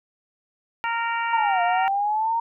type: harmonic tone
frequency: 463.2 Hz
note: A#4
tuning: 11 cents flat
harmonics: 2 / 3 / 4 / 5 / 6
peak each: -25 / -29 / -31 / -33 / -35 dBFS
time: 0.84-1.88 s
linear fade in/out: 0 ms
type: linear two-way sweep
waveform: sine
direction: down then up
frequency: 932.3 to 698.5 to 932.3 Hz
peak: -20 dBFS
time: 1.33-2.4 s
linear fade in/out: 5 ms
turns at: 1.62 s
effects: none